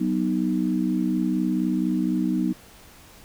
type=chord; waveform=sine; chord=B major; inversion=second; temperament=equal with one note detuned; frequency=187.58 / 246.9 / 311.1 Hz; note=F#3 / B3 / D#4; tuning=+24 / 0 / 0 cents; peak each=-25 dBFS; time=0-2.53 s; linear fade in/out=10 ms; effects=pink hiss -49 dBFS RMS until 3.24 s